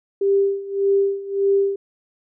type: tone with tremolo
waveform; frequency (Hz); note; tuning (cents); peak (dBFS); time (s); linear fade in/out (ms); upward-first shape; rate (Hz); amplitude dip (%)
sine; 395.6; G4; +16; -13; 0.21-1.76; 5; sine; 1.7; 85
effects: none